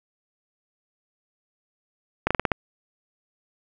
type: slowing click train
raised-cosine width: 0.5 ms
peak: -5 dBFS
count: 6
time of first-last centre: 2.27-2.518 s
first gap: 36 ms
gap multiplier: 1.16
effects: none